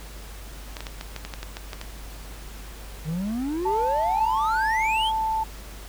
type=clicks; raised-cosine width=0.2 ms; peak=-16 dBFS; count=11; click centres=0.768 / 0.806 / 0.868 / 1.011 / 1.163 / 1.25 / 1.338 / 1.43 / 1.569 / 1.732 / 1.814 s
type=exponential sweep; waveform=triangle; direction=up; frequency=146.83 to 3381 Hz; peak=-23 dBFS; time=3.04-5.12 s; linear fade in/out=50 ms
type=tone; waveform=sine; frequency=882 Hz; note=A5; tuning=4 cents sharp; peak=-22 dBFS; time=3.65-5.44 s; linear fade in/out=10 ms
effects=added 50 Hz sine -38 dBFS peak until 5.88 s + pink hiss -44 dBFS RMS until 5.88 s